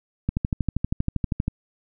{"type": "click train", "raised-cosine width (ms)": 5, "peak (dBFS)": -10, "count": 16, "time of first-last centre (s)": [0.29, 1.48], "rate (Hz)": 12.6, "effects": []}